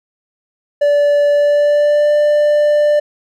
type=tone with pitch glide; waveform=triangle; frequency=580 to 592.5 Hz; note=D5 to D5; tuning=-22 to +15 cents; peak=-7 dBFS; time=0.81-3 s; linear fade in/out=10 ms; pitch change=+37 cents; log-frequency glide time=1.3-2.13 s; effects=none